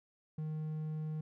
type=tone; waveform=triangle; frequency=155.2 Hz; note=D#3; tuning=4 cents flat; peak=-34 dBFS; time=0.38-1.21 s; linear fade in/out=5 ms; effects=none